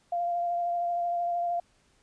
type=tone with vibrato; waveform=sine; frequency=695 Hz; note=F5; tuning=9 cents flat; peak=-26 dBFS; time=0.12-1.6 s; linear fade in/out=5 ms; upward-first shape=sine; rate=13 Hz; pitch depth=16 cents each way; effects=pink hiss -66 dBFS RMS until 2.02 s + resampled to 22050 Hz